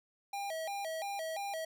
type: tone with vibrato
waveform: square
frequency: 718 Hz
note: F5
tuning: 48 cents sharp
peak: -37 dBFS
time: 0.33-1.65 s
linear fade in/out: 5 ms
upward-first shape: square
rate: 2.9 Hz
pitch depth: 190 cents each way
effects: none